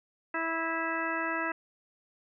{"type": "harmonic tone", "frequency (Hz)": 327.6, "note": "E4", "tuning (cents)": -11, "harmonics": [1, 2, 3, 4, 5, 6, 8], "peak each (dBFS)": [-37, -38, -37, -36, -35, -37, -41], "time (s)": [0.34, 1.52], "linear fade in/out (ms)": 5, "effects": []}